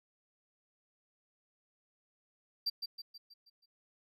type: tone with echo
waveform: triangle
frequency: 4699 Hz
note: D8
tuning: in tune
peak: -29 dBFS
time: 2.66-2.7 s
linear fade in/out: 10 ms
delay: 160 ms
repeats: 6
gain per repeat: -6 dB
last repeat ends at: 3.66 s
effects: none